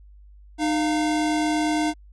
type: tone pair together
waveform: square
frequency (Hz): 306.3 / 698.5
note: D#4 / F5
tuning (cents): -27 / 0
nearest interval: octave + major second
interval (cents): 1427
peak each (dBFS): -22 / -28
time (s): 0.58-1.94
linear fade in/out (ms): 50
effects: added 50 Hz sine -45 dBFS peak until 2.12 s + resampled to 22050 Hz